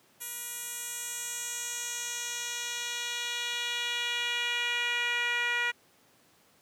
10% pulse tone with band-pass filter sweep, 480 Hz, B4, 49 cents flat, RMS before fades -33 dBFS, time 0.2-5.72 s, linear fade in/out 20 ms, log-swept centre 11000 to 2000 Hz, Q 1.7, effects pink hiss -63 dBFS RMS until 6.61 s + high-pass 150 Hz 12 dB/octave

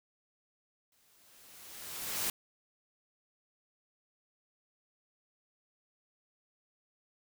white noise with exponential growth, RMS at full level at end -32 dBFS, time 0.92-2.3 s, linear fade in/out 2 ms, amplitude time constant 300 ms, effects none

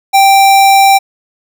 square tone, 784 Hz, G5, in tune, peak -4 dBFS, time 0.13-0.99 s, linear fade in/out 20 ms, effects none

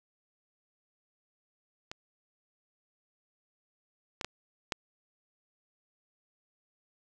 clicks, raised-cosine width 0.2 ms, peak -22 / -17 / -16 / -13 dBFS, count 4, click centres 1.915 / 4.212 / 4.246 / 4.722 s, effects none

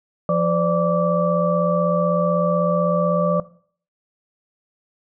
sine tone cluster, 173.4 / 512 / 588 / 1162 Hz, F3 / C5 / D5 / D6, -12 / -38 / +2 / -19 cents, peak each -21 / -25 / -19 / -24 dBFS, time 0.29-3.4 s, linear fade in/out 2 ms, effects noise-tail reverb RT60 0.5 s tail -18 dB re dry

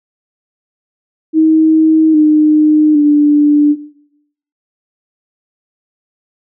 sine tone with pitch steps, 316.6 / 305.3 / 294.4 Hz, D#4 / D#4 / D4, +30 / -33 / +4 cents, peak -5 dBFS, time 1.33-3.76 s, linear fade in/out 50 ms, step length 810 ms, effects noise-tail reverb RT60 0.8 s tail -18 dB re dry

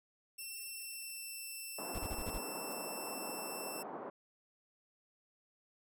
5% pulse tone with pitch glide, 2696 to 2676 Hz, E7 to E7, +38 to +25 cents, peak -35 dBFS, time 0.38-3.83 s, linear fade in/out 10 ms, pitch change -13 cents, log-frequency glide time 0.69-1.5 s
white band-pass noise, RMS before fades -45 dBFS, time 1.78-4.1 s, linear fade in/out 5 ms, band 210 to 1000 Hz, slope 24 dB/octave
brown noise bursts, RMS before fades -40 dBFS, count 6, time 1.94-2.385 s, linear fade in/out 10 ms, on 50 ms, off 29 ms
violet noise with exponential growth, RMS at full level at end -47 dBFS, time 2.64-2.73 s, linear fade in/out 2 ms, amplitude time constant 18 ms
effects none

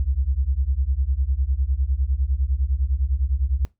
sine beating tone pair, 61.8 / 71.7 Hz, B1 / D2, +2 / -41 cents, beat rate 9.9 Hz, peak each -22 dBFS, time 0-3.65 s, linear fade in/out 0 ms, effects noise-tail reverb RT60 0.2 s tail -22 dB re dry

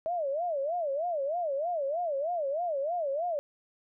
sine tone with vibrato, 622.3 Hz, D#5, in tune, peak -28 dBFS, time 0.06-3.39 s, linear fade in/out 0 ms, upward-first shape sine, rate 3.2 Hz, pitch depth 240 cents each way, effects none

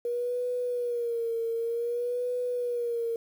sine tone with vibrato, 476.1 Hz, A#4, 37 cents sharp, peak -27 dBFS, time 0.05-3.16 s, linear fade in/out 2 ms, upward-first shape sine, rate 0.54 Hz, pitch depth 66 cents each way, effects 9-bit

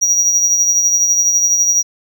triangle tone with tremolo, 5760 Hz, F#8, 47 cents flat, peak -7 dBFS, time 0.01-1.83 s, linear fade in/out 20 ms, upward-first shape triangle, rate 12 Hz, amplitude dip 50%, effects none

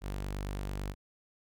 sawtooth tone, 49 Hz, G1, in tune, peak -31 dBFS, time 0.01-0.95 s, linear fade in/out 50 ms, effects none

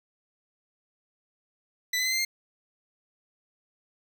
20% pulse tone with pitch steps, 1990 / 2020 / 2051 / 2082 / 2113 Hz, B6 / B6 / C7 / C7 / C7, +13 / +39 / -35 / -9 / +16 cents, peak -20 dBFS, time 1.93-2.25 s, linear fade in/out 5 ms, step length 64 ms, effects none

